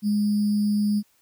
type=tone with sample-and-hold; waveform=sine; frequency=207.7 Hz; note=G#3; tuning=in tune; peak=-19 dBFS; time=0.02-1.03 s; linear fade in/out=50 ms; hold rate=4900 Hz; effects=white hiss -64 dBFS RMS until 1.21 s